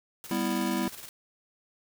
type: noise with tremolo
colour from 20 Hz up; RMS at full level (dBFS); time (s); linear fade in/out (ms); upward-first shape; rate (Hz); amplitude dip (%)
white; -42; 0.24-1.09; 0; square; 19; 50
type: chord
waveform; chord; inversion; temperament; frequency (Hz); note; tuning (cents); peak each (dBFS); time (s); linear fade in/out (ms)
square; E minor; first; just; 197.78 / 247.2 / 329.6; G3 / B3 / E4; +16 / +2 / 0; -32; 0.31-0.88; 2
effects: none